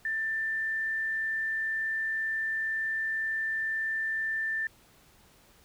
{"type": "tone", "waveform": "sine", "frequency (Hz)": 1779, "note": "A6", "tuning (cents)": 19, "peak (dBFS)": -28, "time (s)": [0.05, 4.67], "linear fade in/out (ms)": 2, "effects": ["pink hiss -60 dBFS RMS until 5.64 s"]}